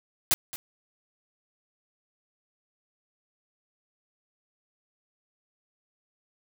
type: noise with echo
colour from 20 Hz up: white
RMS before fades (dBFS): -22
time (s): 0.31-0.34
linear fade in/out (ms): 0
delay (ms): 220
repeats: 1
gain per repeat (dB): -15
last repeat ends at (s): 0.56
effects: none